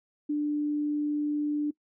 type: tone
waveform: sine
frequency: 295.9 Hz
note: D4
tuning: 13 cents sharp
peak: -25 dBFS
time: 0.29-1.71 s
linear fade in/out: 10 ms
effects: noise-tail reverb RT60 0.1 s tail -21 dB re dry